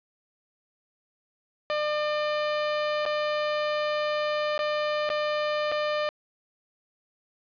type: tone with dropouts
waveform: sawtooth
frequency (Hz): 600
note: D5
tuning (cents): +37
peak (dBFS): -21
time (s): 1.7-6.09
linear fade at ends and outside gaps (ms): 0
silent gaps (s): 3.053-3.062 / 4.578-4.591 / 5.091-5.101 / 5.716-5.721
effects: resampled to 11025 Hz + 8-bit